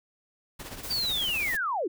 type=noise with tremolo; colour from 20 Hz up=pink; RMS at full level=-38 dBFS; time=0.59-1.56 s; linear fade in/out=10 ms; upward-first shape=triangle; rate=16 Hz; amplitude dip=65%
type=noise; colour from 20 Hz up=blue; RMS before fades=-39 dBFS; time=0.83-1.57 s; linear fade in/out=5 ms
type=linear sweep; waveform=sine; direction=down; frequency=4699 to 293.7 Hz; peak=-26 dBFS; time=0.9-1.88 s; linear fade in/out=10 ms
effects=none